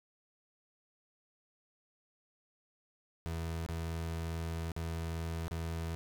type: tone with dropouts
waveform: 30% pulse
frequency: 82.41 Hz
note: E2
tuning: in tune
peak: -33 dBFS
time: 3.26-5.95 s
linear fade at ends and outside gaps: 0 ms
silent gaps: 3.663-3.688 / 4.718-4.764 / 5.481-5.511 s
effects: none